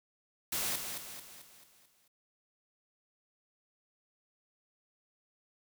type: noise with echo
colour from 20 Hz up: white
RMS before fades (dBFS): -34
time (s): 0.52-0.76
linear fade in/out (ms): 5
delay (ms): 220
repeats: 6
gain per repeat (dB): -6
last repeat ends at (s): 2.08
effects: none